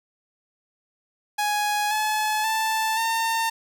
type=tone with pitch steps; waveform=sawtooth; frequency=833 / 856.9 / 881.5 / 906.8 Hz; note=G#5 / A5 / A5 / A#5; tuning=+5 / -46 / +3 / -48 cents; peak=-18 dBFS; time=1.38-3.5 s; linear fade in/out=10 ms; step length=530 ms; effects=none